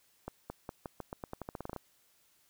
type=accelerating click train; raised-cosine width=1 ms; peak=-25 dBFS; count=16; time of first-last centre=0.28-1.763 s; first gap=220 ms; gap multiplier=0.87; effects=white hiss -69 dBFS RMS until 2.49 s